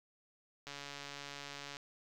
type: click train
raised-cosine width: 0.2 ms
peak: -28 dBFS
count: 157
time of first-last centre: 0.67-1.769 s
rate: 142 Hz
effects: 10-bit